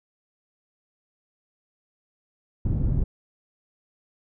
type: low-pass noise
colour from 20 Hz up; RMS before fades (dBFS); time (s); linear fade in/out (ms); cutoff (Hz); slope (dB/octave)
pink; -23; 2.65-3.04; 5; 170; 12
effects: none